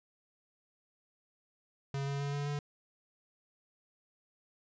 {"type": "tone with pitch steps", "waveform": "square", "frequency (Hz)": [138.59, 140.2, 141.83, 143.48, 145.14], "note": ["C#3", "C#3", "C#3", "D3", "D3"], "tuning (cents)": [0, 20, 40, -40, -20], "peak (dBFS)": -34, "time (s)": [1.94, 2.59], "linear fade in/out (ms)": 2, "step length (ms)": 130, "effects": ["resampled to 16000 Hz"]}